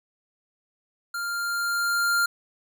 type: tone with level ramp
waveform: square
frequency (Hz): 1396.9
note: F6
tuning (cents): 0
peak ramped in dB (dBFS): -29 to -20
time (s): 1.14-2.26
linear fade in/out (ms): 5
effects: none